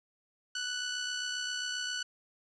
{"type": "tone with amplitude modulation", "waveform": "15% pulse", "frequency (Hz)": 1484, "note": "F#6", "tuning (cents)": 5, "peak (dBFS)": -25, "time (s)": [0.55, 2.03], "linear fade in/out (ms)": 5, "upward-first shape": "sine", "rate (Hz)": 67.5, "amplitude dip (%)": 40, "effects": ["resampled to 22050 Hz"]}